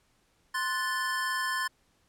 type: chord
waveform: square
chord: F# diminished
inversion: second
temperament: equal with one note detuned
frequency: 1046.5 / 1480 / 1751.9 Hz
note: C6 / F#6 / A6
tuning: 0 / 0 / -8 cents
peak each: -33 / -38 / -32 dBFS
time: 0.54-1.68 s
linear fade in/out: 10 ms
effects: pink hiss -69 dBFS RMS until 2.08 s + low-pass 11000 Hz 12 dB/octave